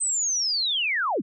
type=linear sweep; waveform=sine; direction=down; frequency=8320 to 133.2 Hz; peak=-22 dBFS; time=0-1.22 s; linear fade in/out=20 ms; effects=none